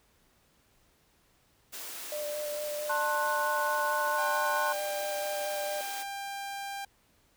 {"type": "high-pass noise", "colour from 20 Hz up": "white", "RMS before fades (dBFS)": -41, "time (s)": [1.72, 6.04], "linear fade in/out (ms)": 20, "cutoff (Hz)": 260, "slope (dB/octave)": 24}
{"type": "tone with vibrato", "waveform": "sine", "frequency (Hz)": 595, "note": "D5", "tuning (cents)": 22, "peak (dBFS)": -33, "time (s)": [2.12, 5.81], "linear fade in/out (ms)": 2, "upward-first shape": "square", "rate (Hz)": 4.5, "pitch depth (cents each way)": 11}
{"type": "chord", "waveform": "sine", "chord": "F# diminished", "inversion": "first", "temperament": "just", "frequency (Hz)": [888, 1065.6, 1480], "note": ["A5", "C6", "F#6"], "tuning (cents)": [16, 31, 0], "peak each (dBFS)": [-32, -32, -32], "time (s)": [2.89, 4.73], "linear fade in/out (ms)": 10}
{"type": "tone", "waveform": "sawtooth", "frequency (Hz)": 795, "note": "G5", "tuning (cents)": 24, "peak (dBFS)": -32, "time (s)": [4.18, 6.85], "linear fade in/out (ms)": 5}
{"effects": ["pink hiss -67 dBFS RMS until 7.36 s"]}